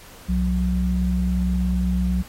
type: tone pair together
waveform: sine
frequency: 64.24 / 181.7 Hz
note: C2 / F#3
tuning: -31 / -31 cents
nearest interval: octave + tritone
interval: 1800 cents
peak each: -21 dBFS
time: 0.28-2.23 s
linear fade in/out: 20 ms
effects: pink hiss -45 dBFS RMS until 2.28 s + AAC 48 kbps